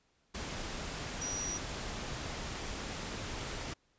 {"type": "tone in noise", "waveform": "sine", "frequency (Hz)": 5800, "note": "F#8", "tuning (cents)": -35, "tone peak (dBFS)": -36, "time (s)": [1.21, 1.58], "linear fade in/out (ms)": 10, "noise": "pink", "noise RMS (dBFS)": -40, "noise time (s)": [0.34, 3.74], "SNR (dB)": 1, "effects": ["pink hiss -73 dBFS RMS until 3.98 s", "resampled to 16000 Hz"]}